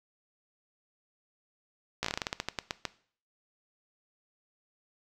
slowing click train, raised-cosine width 0.2 ms, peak -13 dBFS, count 15, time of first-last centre 2.03-2.853 s, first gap 15 ms, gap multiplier 1.19, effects noise-tail reverb RT60 0.5 s tail -18 dB re dry

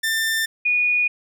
sawtooth / sine tone pair in turn, 1790 / 2457 Hz, A6 / D#7, +29 / -22 cents, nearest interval perfect fourth, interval 549 cents, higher second, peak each -16 dBFS, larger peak neither, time 0.03-0.46 / 0.65-1.08 s, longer neither, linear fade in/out 10 ms, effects none

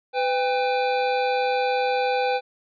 square tone pair together, 502.8 / 799 Hz, B4 / G5, +31 / +33 cents, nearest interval minor sixth, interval 802 cents, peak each -24 dBFS, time 0.13-2.41 s, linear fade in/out 50 ms, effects resampled to 11025 Hz

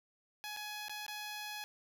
10% pulse tone with dropouts, 840 Hz, G#5, 19 cents sharp, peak -33 dBFS, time 0.44-1.64 s, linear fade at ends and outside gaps 0 ms, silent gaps 0.565-0.571 / 0.883-0.895 / 1.065-1.081 s, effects none

